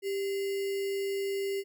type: tone with sample-and-hold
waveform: sine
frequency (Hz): 394.1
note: G4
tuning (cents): +9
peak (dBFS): -29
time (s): 0.02-1.64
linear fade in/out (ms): 50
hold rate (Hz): 2450
effects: none